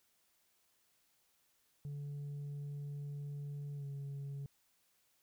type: tone with pitch glide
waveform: sine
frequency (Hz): 143.9 to 139.97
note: D3 to C#3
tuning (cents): -35 to +17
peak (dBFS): -38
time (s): 1.85-4.46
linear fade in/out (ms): 0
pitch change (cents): -48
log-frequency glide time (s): 3.76-3.85
effects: tanh soft clip ceiling -40 dBFS + white hiss -75 dBFS RMS until 5.22 s